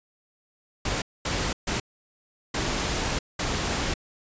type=noise bursts at uneven times; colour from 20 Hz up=pink; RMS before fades=-27 dBFS; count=5; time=0.85-1.02 / 1.25-1.53 / 1.67-1.8 / 2.54-3.19 / 3.39-3.94 s; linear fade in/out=5 ms; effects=resampled to 16000 Hz